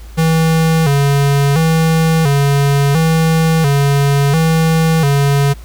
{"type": "tone with vibrato", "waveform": "square", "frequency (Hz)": 151, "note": "D3", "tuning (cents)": 48, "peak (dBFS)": -10, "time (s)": [0.17, 5.54], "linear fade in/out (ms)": 20, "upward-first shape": "square", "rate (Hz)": 0.72, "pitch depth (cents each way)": 120, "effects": ["added 55 Hz sine -30 dBFS peak until 5.64 s", "pink hiss -43 dBFS RMS until 5.64 s"]}